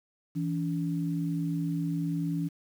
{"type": "tone pair together", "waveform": "sine", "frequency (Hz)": [164.81, 285.5], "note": ["E3", "D4"], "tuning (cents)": [0, -49], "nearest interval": "minor seventh", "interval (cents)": 951, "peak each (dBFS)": [-29, -32], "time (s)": [0.35, 2.49], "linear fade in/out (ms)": 20, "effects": ["9-bit"]}